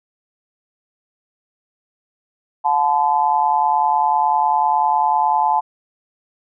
sine tone with amplitude modulation, 869 Hz, A5, 22 cents flat, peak -9 dBFS, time 2.64-5.61 s, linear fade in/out 20 ms, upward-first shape sine, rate 150 Hz, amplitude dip 100%, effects none

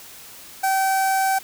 sawtooth tone with notch filter, 770 Hz, G5, 31 cents flat, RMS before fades -20 dBFS, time 0.63-1.39 s, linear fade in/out 10 ms, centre 3300 Hz, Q 0.66, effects white hiss -42 dBFS RMS until 1.43 s

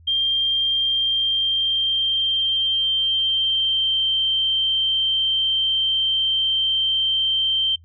sine tone with pitch glide, 3185 to 3132 Hz, G7 to G7, +27 to -2 cents, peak -17 dBFS, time 0.07-7.76 s, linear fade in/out 10 ms, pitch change -29 cents, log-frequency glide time 0.76-4.06 s, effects noise-tail reverb RT60 0.1 s tail -25 dB re dry + added 83 Hz sine -46 dBFS peak until 7.84 s

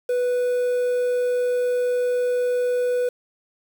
triangle tone with quantisation, 493.9 Hz, B4, in tune, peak -17 dBFS, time 0.09-3.09 s, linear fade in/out 5 ms, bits 7, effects none

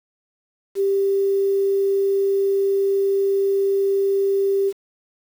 sine tone with quantisation, 393.5 Hz, G4, 7 cents sharp, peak -16 dBFS, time 0.75-4.73 s, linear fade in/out 50 ms, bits 7, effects none

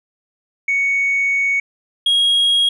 sine tone pair in turn, 2226 / 3284 Hz, C#7 / G#7, +7 / -20 cents, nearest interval perfect fifth, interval 673 cents, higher second, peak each -13 / -9 dBFS, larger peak second, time 0.68-1.6 / 2.06-2.69 s, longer first, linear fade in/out 5 ms, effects tanh soft clip ceiling -11 dBFS

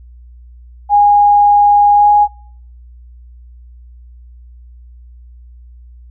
sine tone with pitch glide, 821 to 828.1 Hz, G#5 to G#5, -20 to -5 cents, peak -5 dBFS, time 0.89-2.28 s, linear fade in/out 50 ms, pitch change +15 cents, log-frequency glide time 1.94-2.09 s, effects noise-tail reverb RT60 0.6 s tail -24 dB re dry + added 60 Hz sine -35 dBFS peak until 6.1 s

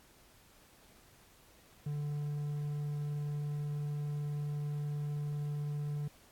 triangle tone, 146.83 Hz, D3, in tune, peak -32 dBFS, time 1.86-6.08 s, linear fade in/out 5 ms, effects pink hiss -62 dBFS RMS until 6.31 s + AAC 64 kbps

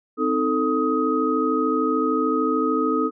sine tone cluster, 259.5 / 312.9 / 443.1 / 1257 Hz, C4 / D#4 / A4 / D#6, -14 / +10 / +12 / +17 cents, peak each -24 dBFS, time 0.17-3.11 s, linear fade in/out 50 ms, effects none

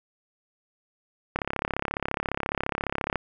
click train, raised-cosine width 0.5 ms, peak -11 dBFS, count 63, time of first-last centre 1.36-3.157 s, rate 34.5 Hz, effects none

